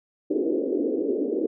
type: band-pass noise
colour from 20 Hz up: pink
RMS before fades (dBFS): -25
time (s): 0.3-1.47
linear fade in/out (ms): 10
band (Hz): 280 to 480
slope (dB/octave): 48
effects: none